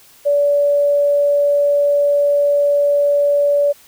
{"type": "tone", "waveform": "sine", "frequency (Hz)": 575, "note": "D5", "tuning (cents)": -37, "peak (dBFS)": -11, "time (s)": [0.25, 3.73], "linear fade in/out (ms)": 20, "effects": ["white hiss -47 dBFS RMS until 3.87 s"]}